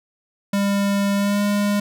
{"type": "tone with pitch glide", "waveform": "square", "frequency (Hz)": [200, 204.4], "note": ["G3", "G#3"], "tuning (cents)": [35, -27], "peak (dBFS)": -18, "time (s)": [0.53, 1.8], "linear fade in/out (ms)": 5, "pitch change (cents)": 38, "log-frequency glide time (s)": [1.15, 1.42], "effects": []}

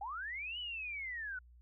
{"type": "linear two-way sweep", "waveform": "sine", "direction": "up then down", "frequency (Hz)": [751, 3000, 1448], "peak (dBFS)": -39, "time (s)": [0.01, 1.39], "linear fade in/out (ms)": 5, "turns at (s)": 0.59, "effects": ["added 60 Hz sine -57 dBFS peak until 1.61 s"]}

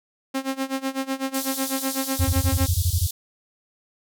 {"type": "tone with tremolo", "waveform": "sawtooth", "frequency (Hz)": 267.5, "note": "C4", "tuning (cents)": 38, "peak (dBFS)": -18, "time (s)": [0.34, 2.67], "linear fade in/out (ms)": 10, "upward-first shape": "sine", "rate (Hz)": 8, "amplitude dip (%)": 90}
{"type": "band-pass noise", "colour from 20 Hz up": "white", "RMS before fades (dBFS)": -31, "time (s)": [1.34, 3.11], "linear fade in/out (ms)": 5, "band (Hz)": [3400, 16000], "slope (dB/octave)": 48}
{"type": "tone bursts", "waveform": "sine", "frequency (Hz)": 87.31, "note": "F2", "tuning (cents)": 0, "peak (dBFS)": -17, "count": 11, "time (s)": [2.19, 3.07], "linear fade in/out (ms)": 10, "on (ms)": 60, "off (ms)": 22}
{"effects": []}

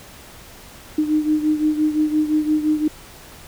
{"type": "beating tone pair", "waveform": "sine", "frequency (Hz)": [304.7, 310.5], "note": ["D#4", "D#4"], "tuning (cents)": [-36, -3], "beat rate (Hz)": 5.8, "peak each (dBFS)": [-17, -22], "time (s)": [0.98, 2.88], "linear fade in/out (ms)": 5, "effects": ["pink hiss -42 dBFS RMS until 3.47 s"]}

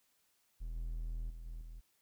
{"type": "tone with level steps", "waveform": "triangle", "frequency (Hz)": 40.82, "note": "E1", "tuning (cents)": -16, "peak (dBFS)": [-37, -35, -43, -40, -44], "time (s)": [0.6, 1.81], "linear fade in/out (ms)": 20, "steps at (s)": [0.76, 1.3, 1.46, 1.61], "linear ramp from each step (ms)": 2, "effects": ["white hiss -75 dBFS RMS until 2.01 s"]}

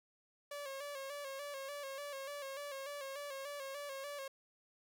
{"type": "tone with vibrato", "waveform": "sawtooth", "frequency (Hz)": 559, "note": "C#5", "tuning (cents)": 14, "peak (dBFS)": -39, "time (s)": [0.51, 4.28], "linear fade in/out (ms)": 5, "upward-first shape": "square", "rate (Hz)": 3.4, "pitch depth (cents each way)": 55, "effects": []}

